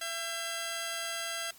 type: tone pair together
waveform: 10% pulse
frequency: 672.7 / 1600 Hz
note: E5 / G6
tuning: +35 / +35 cents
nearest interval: octave + minor third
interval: 1500 cents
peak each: -28 dBFS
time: 0.01-1.51 s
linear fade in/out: 5 ms
effects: white hiss -55 dBFS RMS until 1.58 s + MP3 96 kbps